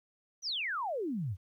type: exponential sweep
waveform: sine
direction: down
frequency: 6190 to 82.41 Hz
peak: -32 dBFS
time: 0.42-1.37 s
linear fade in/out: 50 ms
effects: 12-bit